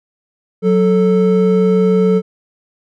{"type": "tone pair together", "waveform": "triangle", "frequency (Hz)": [184.71, 440], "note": ["F#3", "A4"], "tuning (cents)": [-3, 0], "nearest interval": "octave + minor third", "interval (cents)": 1503, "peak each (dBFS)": -10, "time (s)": [0.62, 2.22], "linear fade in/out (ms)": 50, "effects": []}